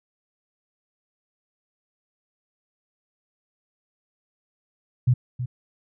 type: tone with echo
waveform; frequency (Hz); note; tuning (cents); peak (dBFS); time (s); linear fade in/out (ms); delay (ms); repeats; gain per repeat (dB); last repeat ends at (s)
sine; 124.5; B2; +14; -14; 5.07-5.14; 10; 320; 1; -11; 5.46
effects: none